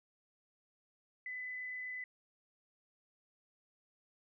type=tone with frequency modulation; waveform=sine; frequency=2007 Hz; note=B6; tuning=27 cents sharp; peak=-40 dBFS; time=1.26-2.04 s; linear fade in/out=2 ms; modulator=27.9 Hz; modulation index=0.48; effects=none